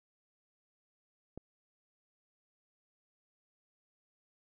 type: click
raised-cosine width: 2 ms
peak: -30 dBFS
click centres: 1.376 s
effects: none